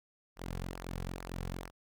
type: tone with flanger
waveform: sawtooth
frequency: 44.41 Hz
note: F1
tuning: 30 cents sharp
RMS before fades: -41 dBFS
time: 0.36-1.71 s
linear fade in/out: 50 ms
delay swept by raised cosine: 0.26 to 3.36 ms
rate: 2.3 Hz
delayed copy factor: -0.65
effects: none